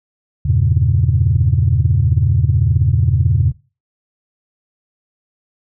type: chord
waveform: sine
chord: E diminished seventh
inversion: none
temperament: equal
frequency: 82.41 / 98 / 116.54 / 138.59 Hz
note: E2 / G2 / Bb2 / Db3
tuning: 0 / 0 / 0 / 0 cents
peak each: -16 dBFS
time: 0.45-3.52 s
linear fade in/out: 10 ms
effects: noise-tail reverb RT60 0.3 s tail -19 dB re dry + tanh soft clip ceiling -2 dBFS